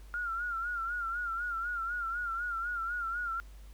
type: tone with vibrato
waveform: sine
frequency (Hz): 1396.9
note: F6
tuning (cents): 0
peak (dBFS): -32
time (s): 0.14-3.4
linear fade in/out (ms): 0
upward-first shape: sine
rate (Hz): 4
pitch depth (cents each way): 79
effects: added 50 Hz sine -47 dBFS peak until 3.73 s + pink hiss -62 dBFS RMS until 3.73 s